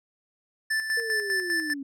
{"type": "tone with tremolo", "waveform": "square", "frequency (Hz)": 1760, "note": "A6", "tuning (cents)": 0, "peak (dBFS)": -24, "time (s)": [0.7, 1.74], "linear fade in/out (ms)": 10, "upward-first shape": "square", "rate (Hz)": 5, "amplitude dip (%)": 55}
{"type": "linear sweep", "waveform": "sine", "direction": "down", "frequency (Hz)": [472.4, 268.6], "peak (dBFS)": -32, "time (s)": [0.97, 1.83], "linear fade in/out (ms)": 5}
{"effects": ["low-pass 11000 Hz 12 dB/octave"]}